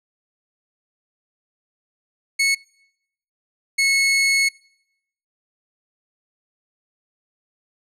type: tone pair in turn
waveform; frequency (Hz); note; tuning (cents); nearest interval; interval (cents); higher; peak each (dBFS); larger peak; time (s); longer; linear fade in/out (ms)
sawtooth; 2200 / 2191; C#7 / C#7; -14 / -21; unison; 7; first; -12; neither; 2.39-2.55 / 3.78-4.49; second; 10
effects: noise-tail reverb RT60 0.8 s tail -25 dB re dry + low-pass 10000 Hz 12 dB/octave